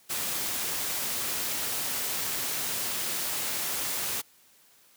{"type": "noise", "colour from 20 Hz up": "white", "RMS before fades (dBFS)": -31, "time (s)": [0.09, 4.22], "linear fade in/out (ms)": 20, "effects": ["white hiss -60 dBFS RMS until 4.96 s", "high-pass 80 Hz 12 dB/octave"]}